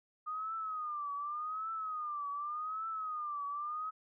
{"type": "tone with vibrato", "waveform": "sine", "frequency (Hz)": 1228, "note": "D#6", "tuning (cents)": -23, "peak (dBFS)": -36, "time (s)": [0.26, 3.91], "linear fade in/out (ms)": 20, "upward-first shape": "triangle", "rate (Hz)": 0.86, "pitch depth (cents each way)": 140, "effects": []}